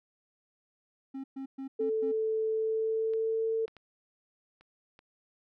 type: tone bursts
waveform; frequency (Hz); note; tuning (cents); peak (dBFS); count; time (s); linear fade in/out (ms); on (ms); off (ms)
triangle; 268.8; C4; +47; -34; 5; 1.14-2.12; 10; 100; 120
type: tone with pitch glide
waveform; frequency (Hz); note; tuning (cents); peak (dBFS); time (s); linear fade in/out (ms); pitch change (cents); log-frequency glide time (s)
sine; 440 to 447.9; A4 to A4; 0 to +31; -27; 1.79-3.66; 10; +31; 2.5-3.49
type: clicks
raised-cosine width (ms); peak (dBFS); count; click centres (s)
0.3; -37 / -34 / -35 / -43 / -38; 5; 3.136 / 3.68 / 3.767 / 4.61 / 4.991
effects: none